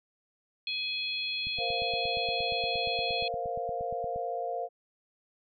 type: harmonic tone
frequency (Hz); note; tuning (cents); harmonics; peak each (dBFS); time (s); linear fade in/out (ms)
840; G#5; +19; 3 / 4 / 5; -35 / -35 / -35; 0.67-3.28; 2
type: click train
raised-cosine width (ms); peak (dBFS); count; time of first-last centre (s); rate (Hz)
5; -33; 24; 1.47-4.16; 8.55
type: chord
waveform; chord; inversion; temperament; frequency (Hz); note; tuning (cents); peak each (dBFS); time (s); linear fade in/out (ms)
sine; Bb suspended second; none; equal; 466.2 / 523.3 / 698.5; Bb4 / C5 / F5; 0 / 0 / 0; -37 / -37 / -33; 1.57-4.69; 50
effects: none